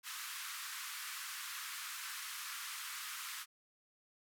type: band-pass noise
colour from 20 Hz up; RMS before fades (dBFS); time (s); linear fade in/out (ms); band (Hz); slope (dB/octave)
pink; -45; 0.03-3.46; 50; 1100 to 16000; 48
effects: none